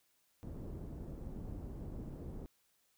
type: low-pass noise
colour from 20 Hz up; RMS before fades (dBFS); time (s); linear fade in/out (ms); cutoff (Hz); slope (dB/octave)
pink; -45; 0.43-2.46; 0; 360; 12
effects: white hiss -75 dBFS RMS until 2.97 s